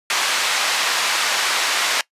pink band-pass noise, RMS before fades -20 dBFS, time 0.1-2.01 s, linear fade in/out 2 ms, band 1100 to 6700 Hz, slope 12 dB/octave, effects noise-tail reverb RT60 0.1 s tail -21 dB re dry + resampled to 32000 Hz

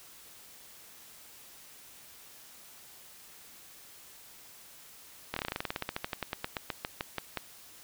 slowing click train, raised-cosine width 0.3 ms, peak -16 dBFS, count 26, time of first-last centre 5.34-7.373 s, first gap 24 ms, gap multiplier 1.09, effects white hiss -53 dBFS RMS until 7.83 s

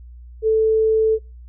sine tone, 440 Hz, A4, in tune, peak -13 dBFS, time 0.42-1.19 s, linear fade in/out 50 ms, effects noise-tail reverb RT60 0.3 s tail -26 dB re dry + added 60 Hz sine -37 dBFS peak until 1.48 s

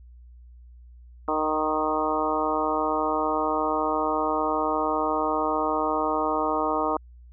harmonic tone with a mistuned harmonic, 154.8 Hz, D#3, 9 cents flat, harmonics 2 / 3 / 4 / 5 / 6 / 7 / 8, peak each -30 / -30 / -30 / -30 / -30 / -30 / -30 dBFS, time 1.28-6.97 s, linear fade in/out 2 ms, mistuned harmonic 6, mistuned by +16 cents, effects added 60 Hz sine -45 dBFS peak until 7.32 s

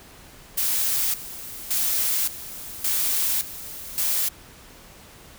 blue noise with tremolo, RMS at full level -23 dBFS, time 0.57-4.29 s, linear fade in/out 10 ms, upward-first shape square, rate 0.88 Hz, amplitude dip 80%, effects pink hiss -47 dBFS RMS until 5.38 s

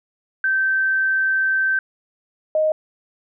sine tone pair in turn, 1552 / 622.3 Hz, G6 / D#5, -18 / 0 cents, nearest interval octave + major third, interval 1582 cents, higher first, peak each -16 / -15 dBFS, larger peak second, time 0.44-1.79 / 2.55-2.72 s, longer first, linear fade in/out 2 ms, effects none

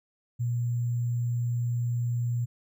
sine tone with sample-and-hold, 120 Hz, B2, 49 cents flat, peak -25 dBFS, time 0.39-2.46 s, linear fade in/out 20 ms, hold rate 7350 Hz, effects none

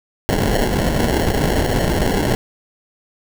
pink noise with sample-and-hold, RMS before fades -17 dBFS, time 0.29-2.35 s, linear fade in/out 0 ms, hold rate 1225 Hz, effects none

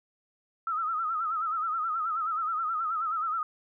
sine tone with vibrato, 1295 Hz, E6, 31 cents flat, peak -27 dBFS, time 0.67-3.43 s, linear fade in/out 2 ms, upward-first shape sine, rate 9.4 Hz, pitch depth 90 cents each way, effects none

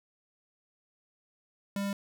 square tone, 199.5 Hz, G3, 31 cents sharp, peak -31 dBFS, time 1.76-1.93 s, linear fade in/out 2 ms, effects none

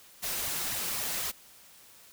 white noise with flanger, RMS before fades -33 dBFS, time 0.22-1.32 s, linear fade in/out 20 ms, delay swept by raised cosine 0.97 to 6.07 ms, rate 3.9 Hz, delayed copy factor +0.65, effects white hiss -55 dBFS RMS until 2.12 s

